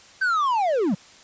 triangle linear sweep, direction down, 1570 to 159.7 Hz, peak -17 dBFS, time 0.21-0.95 s, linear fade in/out 10 ms, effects white hiss -49 dBFS RMS until 1.23 s + resampled to 16000 Hz

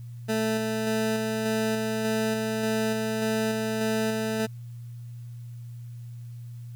20% pulse tone with tremolo, 220 Hz, A3, in tune, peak -19 dBFS, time 0.28-4.47 s, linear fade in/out 20 ms, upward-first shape square, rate 1.7 Hz, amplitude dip 25%, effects added 119 Hz sine -37 dBFS peak until 6.75 s + white hiss -63 dBFS RMS until 6.75 s

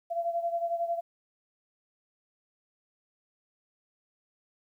sine beating tone pair, 679 / 690 Hz, F5 / F5, -49 / -21 cents, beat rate 11 Hz, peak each -29 / -34 dBFS, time 0.1-1.01 s, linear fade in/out 20 ms, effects 11-bit

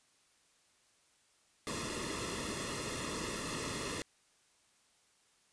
pink noise with comb filter, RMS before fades -39 dBFS, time 1.67-4.02 s, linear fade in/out 0 ms, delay 1.3 ms, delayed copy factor -0.8, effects white hiss -70 dBFS RMS until 5.52 s + resampled to 22050 Hz

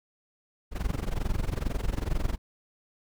brown noise with amplitude modulation, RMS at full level -25 dBFS, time 0.71-2.38 s, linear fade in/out 50 ms, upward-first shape sine, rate 22.2 Hz, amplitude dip 90%, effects none

